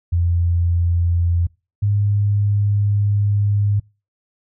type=tone pair in turn; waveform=sine; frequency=86.1 / 102.39 Hz; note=F2 / G#2; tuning=-24 / -24 cents; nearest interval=minor third; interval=300 cents; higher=second; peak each=-14 dBFS; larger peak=neither; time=0.12-1.47 / 1.82-3.8 s; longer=second; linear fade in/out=10 ms; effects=noise-tail reverb RT60 0.3 s tail -25 dB re dry